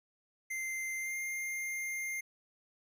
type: tone with pitch glide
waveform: square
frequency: 2085 to 2110 Hz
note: C7 to C7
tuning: -7 to +14 cents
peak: -36 dBFS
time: 0.5-2.21 s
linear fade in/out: 10 ms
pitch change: +21 cents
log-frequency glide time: 0.98-1.15 s
effects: none